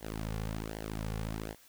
sawtooth tone with flanger, 54 Hz, A1, 32 cents flat, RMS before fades -38 dBFS, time 0-1.56 s, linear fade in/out 50 ms, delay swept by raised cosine 0.79 to 3.19 ms, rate 1.3 Hz, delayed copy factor -0.8, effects white hiss -60 dBFS RMS until 1.68 s

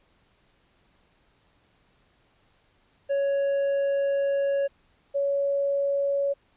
triangle / sine tone pair in turn, 557 / 560.2 Hz, C#5 / C#5, +8 / +18 cents, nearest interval unison, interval 10 cents, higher second, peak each -20 / -22 dBFS, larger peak first, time 3.09-4.68 / 5.14-6.34 s, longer first, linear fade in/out 20 ms, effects pink hiss -65 dBFS RMS until 6.56 s + resampled to 8000 Hz

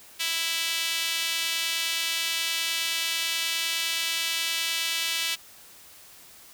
sawtooth tone with high-pass filter, 329.5 Hz, E4, 1 cent flat, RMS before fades -28 dBFS, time 0.19-5.36 s, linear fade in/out 20 ms, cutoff 2900 Hz, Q 1.7, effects white hiss -50 dBFS RMS until 6.53 s

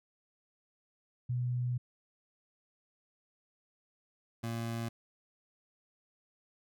sine / 25% pulse tone pair in turn, 123.47 / 115.4 Hz, B2 / A#2, 0 / -17 cents, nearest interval minor second, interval 117 cents, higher first, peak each -30 / -31 dBFS, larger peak first, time 1.29-1.78 / 4.43-4.89 s, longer first, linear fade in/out 10 ms, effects none

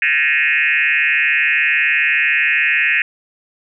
sine tone with frequency modulation, 2157 Hz, C#7, 48 cents flat, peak -12 dBFS, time 0.02-3.02 s, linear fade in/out 2 ms, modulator 147 Hz, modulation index 3.4, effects none

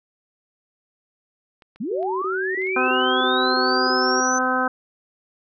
clicks, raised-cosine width 0.3 ms, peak -32 dBFS, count 8, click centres 1.622 / 1.76 / 2.029 / 2.619 / 2.669 / 2.86 / 3.011 / 3.281 s
sine linear sweep, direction up, 177.7 to 6140 Hz, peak -24 dBFS, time 1.8-4.39 s, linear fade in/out 10 ms
sine tone bursts, 377.5 Hz, F#4, 35 cents sharp, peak -24 dBFS, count 7, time 1.91-4.206 s, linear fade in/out 5 ms, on 310 ms, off 21 ms
harmonic tone, 256 Hz, C4, 38 cents flat, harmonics 1 / 2 / 3 / 4 / 5 / 6, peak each -26 / -27 / -26 / -27 / -24 / -24 dBFS, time 2.76-4.68 s, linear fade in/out 5 ms
effects none

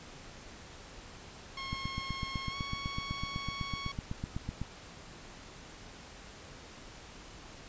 15% pulse tone with pitch glide, 1080 to 1111 Hz, C#6 to C#6, -45 to +4 cents, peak -32 dBFS, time 1.57-3.92 s, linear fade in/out 5 ms, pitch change +49 cents, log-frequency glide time 2.5-2.56 s
click train, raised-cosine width 5 ms, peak -23 dBFS, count 24, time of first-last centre 1.73-4.616 s, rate 7.97 Hz
effects pink hiss -50 dBFS RMS until 7.68 s + resampled to 16000 Hz

